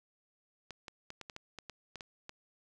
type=clicks; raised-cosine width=0.2 ms; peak=-27 dBFS; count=11; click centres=0.707 / 0.882 / 1.104 / 1.213 / 1.298 / 1.364 / 1.587 / 1.697 / 1.957 / 2.008 / 2.294 s; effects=none